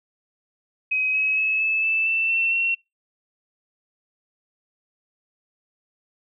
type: tone with pitch steps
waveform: sine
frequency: 2531 / 2557 / 2584 / 2611 / 2638 / 2666 / 2694 / 2722 Hz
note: D#7 / D#7 / E7 / E7 / E7 / E7 / E7 / F7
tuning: +29 / +47 / -35 / -17 / +1 / +19 / +37 / -45 cents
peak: -19 dBFS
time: 0.91-2.75 s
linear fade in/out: 10 ms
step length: 230 ms
effects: noise-tail reverb RT60 0.2 s tail -22 dB re dry